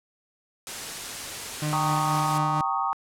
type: noise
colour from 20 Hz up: white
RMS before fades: -34 dBFS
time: 0.67-2.38 s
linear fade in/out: 0 ms
type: tone with tremolo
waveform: 35% pulse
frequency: 151.1 Hz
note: D3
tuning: 50 cents sharp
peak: -23 dBFS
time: 1.62-2.61 s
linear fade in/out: 2 ms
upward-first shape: triangle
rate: 4.2 Hz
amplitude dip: 40%
type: chord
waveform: sine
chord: Eb dominant seventh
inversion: first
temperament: equal with one note detuned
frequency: 784 / 919.5 / 1108.7 / 1244.5 Hz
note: G5 / Bb5 / Db6 / Eb6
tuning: 0 / -24 / 0 / 0 cents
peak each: -29 dBFS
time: 1.73-2.93 s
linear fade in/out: 0 ms
effects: low-pass 10000 Hz 12 dB/octave